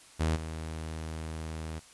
sawtooth tone with level steps, 79.6 Hz, D#2, 40 cents sharp, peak -22 / -32 dBFS, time 0.19-1.8 s, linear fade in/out 20 ms, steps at 0.35 s, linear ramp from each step 20 ms, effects white hiss -55 dBFS RMS until 1.93 s + resampled to 24000 Hz

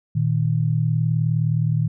sine tone pair together, 116.54 / 155.93 Hz, A#2 / D#3, 0 / +4 cents, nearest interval perfect fourth, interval 504 cents, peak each -20 dBFS, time 0.15-1.88 s, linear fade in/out 10 ms, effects none

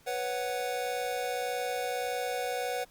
square chord, B suspended second, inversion none, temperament just, 493.9 / 555.6 / 740.8 Hz, B4 / C#5 / F#5, 0 / +4 / +2 cents, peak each -35 / -39 / -35 dBFS, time 0.06-2.85 s, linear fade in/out 20 ms, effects pink hiss -61 dBFS RMS until 2.9 s + Opus 48 kbps

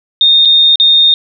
sine tone with dropouts, 3671 Hz, A#7, 27 cents flat, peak -4 dBFS, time 0.21-1.14 s, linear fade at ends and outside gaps 1 ms, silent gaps 0.451-0.455 / 0.757-0.799 s, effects none

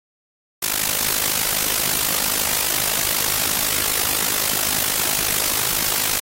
white noise with amplitude modulation, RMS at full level -17 dBFS, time 0.62-6.2 s, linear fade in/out 10 ms, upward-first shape sine, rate 51.9 Hz, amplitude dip 85%, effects AAC 48 kbps

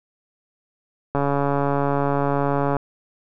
click train, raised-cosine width 1 ms, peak -8 dBFS, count 229, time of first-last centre 1.15-2.767 s, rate 141 Hz, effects none

